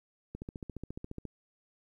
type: click train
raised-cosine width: 3 ms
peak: -27 dBFS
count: 14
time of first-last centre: 0.35-1.253 s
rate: 14.4 Hz
effects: 11-bit